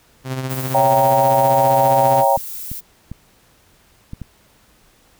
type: tone with tremolo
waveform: sawtooth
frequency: 130.81 Hz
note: C3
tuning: in tune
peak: -16 dBFS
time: 0.24-2.25 s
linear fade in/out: 50 ms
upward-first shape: triangle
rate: 15 Hz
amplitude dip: 55%
type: noise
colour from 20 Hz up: violet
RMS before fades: -30 dBFS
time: 0.49-2.81 s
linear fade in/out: 20 ms
type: chord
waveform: sine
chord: C# diminished seventh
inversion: none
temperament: equal with one note detuned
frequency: 554.4 / 666.9 / 784 / 932.3 Hz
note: C#5 / E5 / G5 / Bb5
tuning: 0 / +20 / 0 / 0 cents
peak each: -17 / -20 / -16 / -17 dBFS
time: 0.74-2.37 s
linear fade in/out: 10 ms
type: clicks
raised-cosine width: 5 ms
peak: -17 dBFS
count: 5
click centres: 2.375 / 2.716 / 3.116 / 4.134 / 4.217 s
effects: pink hiss -54 dBFS RMS until 5.19 s